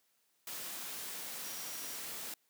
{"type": "tone in noise", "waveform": "sine", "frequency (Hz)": 5700, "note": "F8", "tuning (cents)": 34, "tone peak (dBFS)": -50, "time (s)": [1.44, 1.96], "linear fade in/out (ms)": 2, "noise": "white", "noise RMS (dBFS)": -43, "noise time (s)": [0.47, 2.34], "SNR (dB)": -10, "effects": ["white hiss -75 dBFS RMS until 2.49 s", "high-pass 150 Hz 12 dB/octave"]}